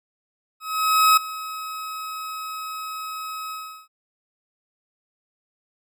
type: tone with ADSR envelope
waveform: 40% pulse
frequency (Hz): 1277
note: D#6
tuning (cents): +45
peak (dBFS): -11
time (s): 0.6-3.88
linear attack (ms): 570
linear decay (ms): 7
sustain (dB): -18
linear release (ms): 370
effects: none